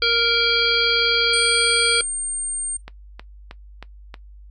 harmonic tone, 466.2 Hz, A#4, in tune, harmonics 1 / 3 / 5 / 7 / 9 / 10, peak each -24 / -23 / -24 / -22 / -25 / -22 dBFS, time 0.02-2.01 s, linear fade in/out 2 ms
sine tone, 8700 Hz, C#9, 33 cents flat, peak -23 dBFS, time 1.33-2.77 s, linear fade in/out 5 ms
click train, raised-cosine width 0.3 ms, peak -19 dBFS, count 5, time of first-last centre 2.88-4.142 s, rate 3.17 Hz
effects noise-tail reverb RT60 0.1 s tail -17 dB re dry + added 50 Hz sine -40 dBFS peak until 4.5 s

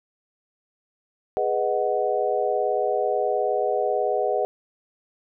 sine chord, G# minor seventh, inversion none, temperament equal, 415.3 / 493.9 / 622.3 / 740 Hz, G#4 / B4 / D#5 / F#5, 0 / 0 / 0 / 0 cents, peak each -26 dBFS, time 1.37-4.45 s, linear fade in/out 0 ms, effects none

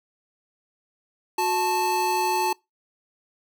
square tone pair together, 365.1 / 876 Hz, F#4 / A5, -23 / -8 cents, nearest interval octave + minor third, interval 1515 cents, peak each -28 / -23 dBFS, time 1.38-2.53 s, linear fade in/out 5 ms, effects noise-tail reverb RT60 0.2 s tail -24 dB re dry

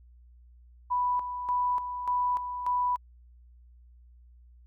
sine tone with tremolo, 987.8 Hz, B5, in tune, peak -24 dBFS, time 0.9-2.97 s, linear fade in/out 20 ms, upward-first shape square, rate 1.7 Hz, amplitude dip 60%, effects added 60 Hz sine -52 dBFS peak until 4.66 s

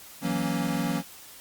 square chord, F# dominant seventh, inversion third, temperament equal, 164.81 / 185 / 233.1 / 277.2 Hz, E3 / F#3 / A#3 / C#4, 0 / 0 / 0 / 0 cents, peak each -32 dBFS, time 0.21-1.03 s, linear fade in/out 50 ms, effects white hiss -47 dBFS RMS until 1.4 s + Opus 48 kbps

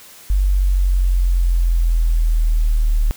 sine exponential sweep, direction down, 48.28 to 37.44 Hz, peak -12 dBFS, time 0.3-3.11 s, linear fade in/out 0 ms, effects white hiss -42 dBFS RMS until 3.16 s

